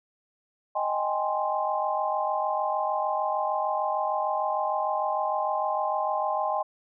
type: chord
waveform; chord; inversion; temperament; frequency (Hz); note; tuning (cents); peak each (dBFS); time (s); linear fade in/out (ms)
sine; Ab major seventh; second; equal; 622.3 / 784 / 830.6 / 1046.5; Eb5 / G5 / Ab5 / C6; 0 / 0 / 0 / 0; -30; 0.75-6.63; 10
effects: none